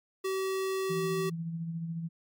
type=tone; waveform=square; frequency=382.2 Hz; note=G4; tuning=44 cents flat; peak=-30 dBFS; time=0.24-1.3 s; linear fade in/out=10 ms
type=tone with tremolo; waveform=sine; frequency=165.7 Hz; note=E3; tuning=9 cents sharp; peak=-31 dBFS; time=0.89-2.09 s; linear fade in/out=20 ms; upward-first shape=sine; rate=14 Hz; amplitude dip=40%
effects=MP3 96 kbps